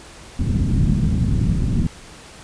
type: low-pass noise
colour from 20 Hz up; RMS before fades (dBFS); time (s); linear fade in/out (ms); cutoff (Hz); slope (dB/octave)
white; -18; 0.39-1.87; 5; 200; 24
effects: pink hiss -41 dBFS RMS until 2.43 s + resampled to 22050 Hz